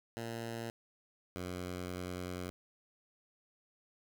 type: tone pair in turn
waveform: 10% pulse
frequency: 115.5 / 90.18 Hz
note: A#2 / F#2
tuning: -16 / -44 cents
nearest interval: major third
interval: 428 cents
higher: first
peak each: -31 / -31 dBFS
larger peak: neither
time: 0.17-0.7 / 1.36-2.5 s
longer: second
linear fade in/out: 0 ms
effects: 11-bit